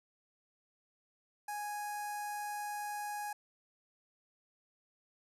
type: tone with notch filter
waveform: sawtooth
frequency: 830.6 Hz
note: G#5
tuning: in tune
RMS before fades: -40 dBFS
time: 1.48-3.33 s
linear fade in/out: 5 ms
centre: 3400 Hz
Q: 0.74
effects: resampled to 32000 Hz